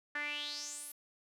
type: tone with band-pass filter sweep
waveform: sawtooth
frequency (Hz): 293.7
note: D4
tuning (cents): 0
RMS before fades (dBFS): -41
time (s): 0.15-0.92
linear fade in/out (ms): 5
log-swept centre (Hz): 1700 to 12000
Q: 5.9
effects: none